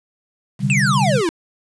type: chord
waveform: sine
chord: C suspended second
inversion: none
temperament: equal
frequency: 130.81 / 146.83 / 196 Hz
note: C3 / D3 / G3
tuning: 0 / 0 / 0 cents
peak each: -20 dBFS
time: 0.59-1.22 s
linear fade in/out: 50 ms
type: exponential sweep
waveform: square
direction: down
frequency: 2754 to 311.1 Hz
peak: -17 dBFS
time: 0.7-1.29 s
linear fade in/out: 0 ms
effects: resampled to 22050 Hz + 7-bit